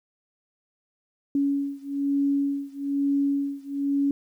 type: beating tone pair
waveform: sine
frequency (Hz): 280 / 281.1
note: C#4 / C#4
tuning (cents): +18 / +24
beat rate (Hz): 1.1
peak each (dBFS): -25 / -26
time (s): 1.35-4.11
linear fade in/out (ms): 2
effects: 10-bit